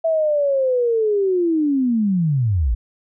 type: linear sweep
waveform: sine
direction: down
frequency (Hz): 660 to 49.09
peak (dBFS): -15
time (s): 0.04-2.75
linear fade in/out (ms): 10
effects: none